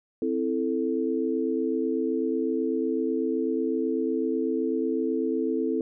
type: chord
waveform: sine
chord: A minor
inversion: first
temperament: equal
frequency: 261.6 / 329.6 / 440 Hz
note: C4 / E4 / A4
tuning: 0 / 0 / 0 cents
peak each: -28 dBFS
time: 0.22-5.81 s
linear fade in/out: 2 ms
effects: none